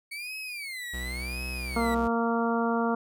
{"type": "tone with vibrato", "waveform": "35% pulse", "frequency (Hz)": 2217, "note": "C#7", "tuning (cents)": 0, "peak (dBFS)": -33, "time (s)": [0.11, 1.95], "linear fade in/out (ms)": 10, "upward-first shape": "sine", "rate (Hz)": 0.92, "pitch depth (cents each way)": 250}
{"type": "tone with pitch glide", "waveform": "45% pulse", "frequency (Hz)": [62.7, 63.72], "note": ["B1", "C2"], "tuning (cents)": [27, -45], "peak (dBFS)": -34, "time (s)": [0.93, 2.08], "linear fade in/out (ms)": 10, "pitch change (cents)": 28, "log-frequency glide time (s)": [1.25, 1.56]}
{"type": "harmonic tone", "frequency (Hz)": 231.5, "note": "A#3", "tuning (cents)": -12, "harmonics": [1, 2, 3, 4, 5, 6], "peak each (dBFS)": [-27, -30, -32, -33, -34, -35], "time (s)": [1.76, 2.95], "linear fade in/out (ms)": 5}
{"effects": []}